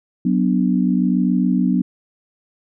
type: chord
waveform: sine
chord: B minor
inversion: second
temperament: equal with one note detuned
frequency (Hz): 185.96 / 246.9 / 293.7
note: F#3 / B3 / D4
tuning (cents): +9 / 0 / 0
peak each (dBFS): -17 / -18 / -22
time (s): 0.25-1.82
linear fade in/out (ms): 5
effects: none